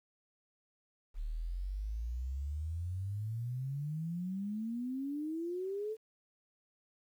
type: exponential sweep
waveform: sine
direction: up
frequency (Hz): 35.77 to 445.9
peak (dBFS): -35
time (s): 1.14-5.97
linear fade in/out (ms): 50
effects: 11-bit

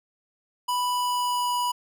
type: tone with pitch glide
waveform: square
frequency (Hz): 987.8 to 979.8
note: B5 to B5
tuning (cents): 0 to -14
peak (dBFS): -24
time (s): 0.68-1.72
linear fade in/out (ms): 10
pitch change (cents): -14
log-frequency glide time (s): 0.92-1.55
effects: none

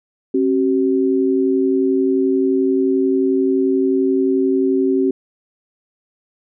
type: tone pair together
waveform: sine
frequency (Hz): 269 / 380.4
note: C4 / F#4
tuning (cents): +48 / +48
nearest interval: tritone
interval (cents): 600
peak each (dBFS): -16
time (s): 0.34-5.11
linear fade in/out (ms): 5
effects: none

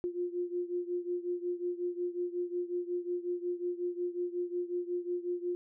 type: beating tone pair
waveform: sine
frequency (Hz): 351.8 / 357.3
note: F4 / F4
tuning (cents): +13 / +40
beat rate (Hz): 5.5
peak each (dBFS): -34 / -37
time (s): 0.04-5.55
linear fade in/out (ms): 0
effects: none

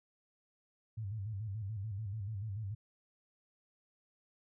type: tone with vibrato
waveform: sine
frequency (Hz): 103.83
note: G#2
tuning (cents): 0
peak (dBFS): -37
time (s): 0.97-2.75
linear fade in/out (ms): 10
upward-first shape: square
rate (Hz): 6.9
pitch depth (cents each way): 110
effects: none

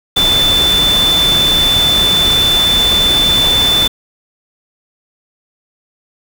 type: tone in noise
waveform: sine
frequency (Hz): 3520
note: A7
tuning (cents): 0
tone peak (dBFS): -9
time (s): 0.16-3.88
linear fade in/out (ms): 10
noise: pink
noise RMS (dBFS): -18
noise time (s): 0.16-3.88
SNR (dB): +6
effects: none

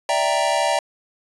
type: chord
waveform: square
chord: E half-diminished seventh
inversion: third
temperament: equal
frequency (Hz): 587.3 / 659.3 / 784 / 932.3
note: D5 / E5 / G5 / Bb5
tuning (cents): 0 / 0 / 0 / 0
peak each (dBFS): -24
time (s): 0.09-0.79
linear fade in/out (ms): 2
effects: resampled to 24000 Hz

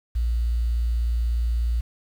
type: tone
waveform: sine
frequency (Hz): 58.27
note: A#1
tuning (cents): 0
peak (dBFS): -20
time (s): 0.15-1.81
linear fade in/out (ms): 10
effects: 8-bit

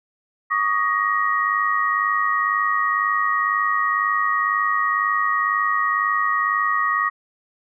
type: tone cluster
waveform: sine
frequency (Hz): 1127 / 1229 / 1887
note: C#6 / D#6 / A#6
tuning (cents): +28 / -22 / +21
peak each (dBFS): -22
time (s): 0.5-7.1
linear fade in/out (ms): 20
effects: none

